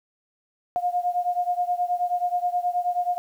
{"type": "beating tone pair", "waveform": "sine", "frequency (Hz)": [709, 718.4], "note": ["F5", "F5"], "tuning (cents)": [26, 49], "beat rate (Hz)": 9.4, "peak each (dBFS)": [-24, -26], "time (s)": [0.76, 3.18], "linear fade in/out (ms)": 0, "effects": ["9-bit"]}